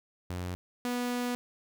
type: tone pair in turn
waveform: sawtooth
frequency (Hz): 89.8 / 244.9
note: F2 / B3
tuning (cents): +49 / -14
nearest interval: octave + perfect fourth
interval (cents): 1737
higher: second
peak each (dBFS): -30 / -26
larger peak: second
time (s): 0.3-0.55 / 0.85-1.35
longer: second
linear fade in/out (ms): 0
effects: none